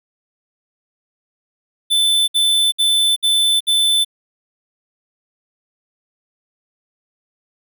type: tone bursts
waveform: square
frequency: 3521 Hz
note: A7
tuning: in tune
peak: -13 dBFS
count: 5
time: 1.9-4.048 s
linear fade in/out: 20 ms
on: 380 ms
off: 62 ms
effects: none